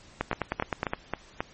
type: two click trains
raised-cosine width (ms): 0.5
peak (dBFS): -12 / -11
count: 5 / 8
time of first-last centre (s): 0.33-1.405 / 0.21-0.935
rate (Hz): 3.72 / 9.66
effects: pink hiss -53 dBFS RMS until 1.53 s + MP3 32 kbps

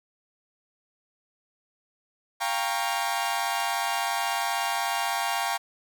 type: chord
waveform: sawtooth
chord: G half-diminished seventh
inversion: third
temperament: equal with one note detuned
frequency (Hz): 698.5 / 794.9 / 932.3 / 1108.7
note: F5 / G5 / Bb5 / Db6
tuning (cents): 0 / +24 / 0 / 0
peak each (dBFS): -28 / -26 / -27 / -30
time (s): 2.4-5.58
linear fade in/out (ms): 20
effects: none

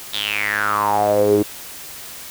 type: tone with band-pass filter sweep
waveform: sawtooth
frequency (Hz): 103.83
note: G#2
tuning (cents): 0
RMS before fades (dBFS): -18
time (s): 0.13-1.43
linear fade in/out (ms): 10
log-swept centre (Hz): 3700 to 340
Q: 8
effects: white hiss -35 dBFS RMS until 2.3 s

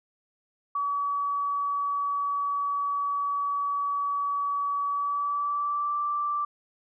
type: tone with pitch glide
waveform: sine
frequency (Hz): 1139 to 1171.7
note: C#6 to D6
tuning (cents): +47 to -4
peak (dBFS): -25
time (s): 0.75-6.45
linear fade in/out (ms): 5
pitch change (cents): +49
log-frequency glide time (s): 4.87-5.99
effects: none

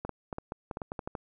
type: clicks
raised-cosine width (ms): 1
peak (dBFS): -21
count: 12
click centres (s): 0.05 / 0.093 / 0.328 / 0.384 / 0.521 / 0.712 / 0.771 / 0.818 / 0.919 / 0.992 / 1.075 / 1.152
effects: none

